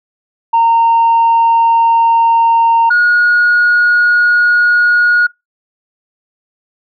sine tone pair in turn, 920 / 1444.1 Hz, A#5 / F#6, -23 / -42 cents, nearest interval minor sixth, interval 781 cents, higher second, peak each -5 dBFS, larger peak neither, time 0.53-2.9 / 2.9-5.27 s, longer neither, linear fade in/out 10 ms, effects noise-tail reverb RT60 0.2 s tail -25 dB re dry + tanh soft clip ceiling -4 dBFS

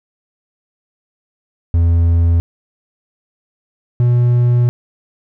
triangle tone pair in turn, 84.4 / 121.41 Hz, E2 / B2, +41 / -29 cents, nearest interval tritone, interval 630 cents, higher second, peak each -7 dBFS, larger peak neither, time 1.74-2.4 / 4-4.69 s, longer second, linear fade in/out 0 ms, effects none

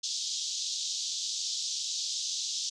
white band-pass noise, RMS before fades -34 dBFS, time 0.03-2.7 s, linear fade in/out 10 ms, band 3400 to 6800 Hz, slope 48 dB/octave, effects none

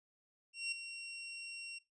sawtooth tone with ADSR envelope, 2741 Hz, F7, 33 cents flat, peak -31 dBFS, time 0.53-1.79 s, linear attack 190 ms, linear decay 7 ms, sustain -10 dB, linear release 13 ms, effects noise-tail reverb RT60 0.2 s tail -18 dB re dry + resampled to 22050 Hz

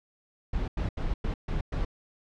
brown noise bursts at uneven times, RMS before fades -29 dBFS, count 6, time 0.53-0.68 / 0.77-0.89 / 0.97-1.14 / 1.24-1.34 / 1.48-1.61 / 1.72-1.85 s, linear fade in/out 5 ms, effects low-pass 4000 Hz 12 dB/octave

